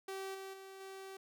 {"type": "tone with level steps", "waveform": "sawtooth", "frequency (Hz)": 385.7, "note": "G4", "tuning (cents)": -28, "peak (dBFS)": [-37, -41, -46, -43], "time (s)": [0.08, 1.17], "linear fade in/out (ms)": 5, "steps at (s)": [0.34, 0.53, 0.8], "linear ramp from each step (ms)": 10, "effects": []}